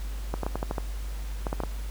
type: clicks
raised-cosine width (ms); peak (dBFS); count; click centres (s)
1; -15; 11; 0.34 / 0.433 / 0.465 / 0.556 / 0.629 / 0.711 / 0.782 / 1.468 / 1.529 / 1.603 / 1.636
effects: added 50 Hz sine -31 dBFS peak until 1.9 s + pink hiss -47 dBFS RMS until 1.9 s